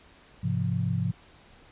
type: chord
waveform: sine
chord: F minor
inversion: first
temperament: equal with one note detuned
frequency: 103.83 / 130.81 / 172.41 Hz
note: Ab2 / C3 / F3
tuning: 0 / 0 / -22 cents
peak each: -29 dBFS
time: 0.43-1.12 s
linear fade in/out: 10 ms
effects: pink hiss -55 dBFS RMS until 1.71 s + resampled to 8000 Hz